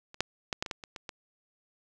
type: clicks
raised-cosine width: 0.2 ms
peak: -30 / -9 / -13 / -13 / -20 / -16 / -25 / -23 / -21 dBFS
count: 9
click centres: 0.144 / 0.206 / 0.528 / 0.625 / 0.662 / 0.712 / 0.838 / 0.962 / 1.092 s
effects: none